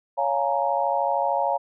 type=chord; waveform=sine; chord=Bb minor seventh; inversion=first; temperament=just; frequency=559.4 / 699.2 / 839.1 / 932.3 Hz; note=Db5 / F5 / Ab5 / Bb5; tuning=+16 / +2 / +18 / 0 cents; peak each=-26 dBFS; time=0.17-1.58 s; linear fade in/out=20 ms; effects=none